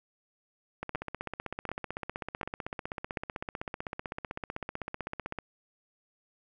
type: two click trains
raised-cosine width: 0.5 ms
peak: -17 / -20 dBFS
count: 4 / 73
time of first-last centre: 0.95-3.172 / 0.83-5.387 s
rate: 1.35 / 15.8 Hz
effects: none